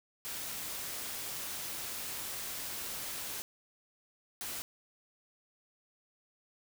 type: noise bursts at uneven times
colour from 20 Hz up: white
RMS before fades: -40 dBFS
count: 2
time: 0.25-3.42 / 4.41-4.62 s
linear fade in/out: 0 ms
effects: none